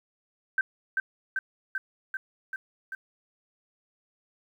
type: tone with echo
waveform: sine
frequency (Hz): 1552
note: G6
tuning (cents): -18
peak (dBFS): -21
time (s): 0.58-0.61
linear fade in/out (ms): 2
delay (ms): 390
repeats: 6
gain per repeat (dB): -2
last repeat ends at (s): 2.95
effects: 10-bit